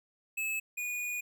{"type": "tone pair in turn", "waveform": "square", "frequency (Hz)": [2600, 2454], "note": ["E7", "D#7"], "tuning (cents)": [-24, -25], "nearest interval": "minor second", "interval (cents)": 101, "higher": "first", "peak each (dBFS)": [-32, -34], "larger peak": "first", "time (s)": [[0.37, 0.6], [0.77, 1.21]], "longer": "second", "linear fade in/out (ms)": 10, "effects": []}